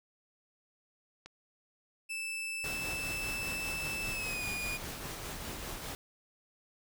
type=click; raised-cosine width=0.2 ms; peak=-30 dBFS; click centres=1.26 s
type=tone with pitch glide; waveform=40% pulse; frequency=2637 to 2446 Hz; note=E7 to D#7; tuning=0 to -30 cents; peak=-35 dBFS; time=2.09-4.78 s; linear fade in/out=20 ms; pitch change=-130 cents; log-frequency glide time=4.11-4.46 s
type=noise with tremolo; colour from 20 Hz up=pink; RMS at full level=-40 dBFS; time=2.64-5.95 s; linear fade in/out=0 ms; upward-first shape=sine; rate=5 Hz; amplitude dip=30%
effects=none